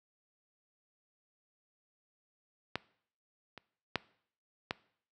clicks, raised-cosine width 0.3 ms, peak -16 / -30 / -13 / -16 dBFS, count 4, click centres 2.756 / 3.577 / 3.957 / 4.709 s, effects noise-tail reverb RT60 0.6 s tail -21 dB re dry + high-pass 80 Hz 12 dB/octave

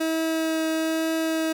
30% pulse tone with vibrato, 321 Hz, E4, 46 cents flat, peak -20 dBFS, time 0-1.53 s, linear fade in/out 10 ms, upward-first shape triangle, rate 1.1 Hz, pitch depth 11 cents each way, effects none

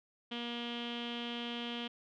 sawtooth tone with low-pass filter, 237.8 Hz, A#3, 35 cents sharp, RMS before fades -40 dBFS, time 0.31-1.88 s, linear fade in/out 10 ms, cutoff 3200 Hz, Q 8.6, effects none

